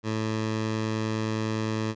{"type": "tone", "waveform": "15% pulse", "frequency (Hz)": 109.7, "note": "A2", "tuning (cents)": -5, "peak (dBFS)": -20, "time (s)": [0.03, 1.95], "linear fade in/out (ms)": 50, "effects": ["resampled to 16000 Hz"]}